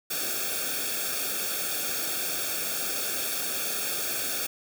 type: noise with comb filter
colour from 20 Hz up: white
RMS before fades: -30 dBFS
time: 0.1-4.47 s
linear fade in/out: 10 ms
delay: 1 ms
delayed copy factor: -0.9
effects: none